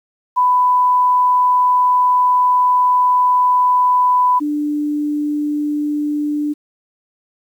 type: tone pair in turn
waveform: sine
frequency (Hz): 996 / 296.1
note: B5 / D4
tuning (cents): +14 / +14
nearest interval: octave + major sixth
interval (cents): 2100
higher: first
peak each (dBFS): -10 / -16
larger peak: first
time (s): 0.36-4.4 / 4.4-6.54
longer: first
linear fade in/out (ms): 20
effects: 8-bit